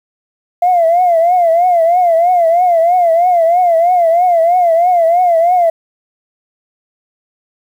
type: tone with vibrato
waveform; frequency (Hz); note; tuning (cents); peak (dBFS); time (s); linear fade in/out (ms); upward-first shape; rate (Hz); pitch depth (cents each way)
sine; 691; F5; -19; -6; 0.62-5.7; 5; triangle; 3.1; 120
effects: tanh soft clip ceiling -3 dBFS + 7-bit